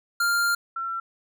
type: tone pair in turn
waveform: square / sine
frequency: 1397 / 1351.8 Hz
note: F6 / E6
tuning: 0 / +43 cents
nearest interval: minor second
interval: 57 cents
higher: first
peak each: -21 / -27 dBFS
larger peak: first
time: 0.2-0.55 / 0.76-1 s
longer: first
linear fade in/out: 5 ms
effects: none